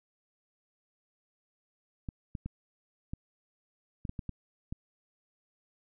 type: clicks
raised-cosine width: 5 ms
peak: -24 dBFS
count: 9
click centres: 2.088 / 2.352 / 2.46 / 3.135 / 4.052 / 4.094 / 4.192 / 4.293 / 4.725 s
effects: none